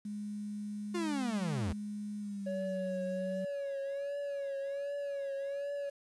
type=tone with pitch glide; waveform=sine; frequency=207.7 to 187.19 Hz; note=G#3 to F#3; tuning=0 to +20 cents; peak=-37 dBFS; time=0.05-3.45 s; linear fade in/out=5 ms; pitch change=-180 cents; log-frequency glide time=2.2-2.7 s
type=linear sweep; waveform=45% pulse; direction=down; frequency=359.1 to 73.42 Hz; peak=-33 dBFS; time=0.94-1.73 s; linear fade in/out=10 ms
type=tone with vibrato; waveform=triangle; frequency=560 Hz; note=C#5; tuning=18 cents sharp; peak=-33 dBFS; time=2.46-5.9 s; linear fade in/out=10 ms; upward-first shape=triangle; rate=1.3 Hz; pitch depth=37 cents each way
effects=resampled to 24000 Hz + 10-bit